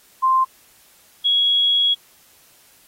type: tone pair in turn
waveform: sine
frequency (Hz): 1046.5 / 3328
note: C6 / G#7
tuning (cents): 0 / +3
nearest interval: octave + minor sixth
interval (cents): 2003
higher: second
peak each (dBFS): -13 / -14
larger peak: first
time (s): 0.22-0.45 / 1.24-1.95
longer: second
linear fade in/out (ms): 20
effects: white hiss -53 dBFS RMS until 2.87 s + AAC 48 kbps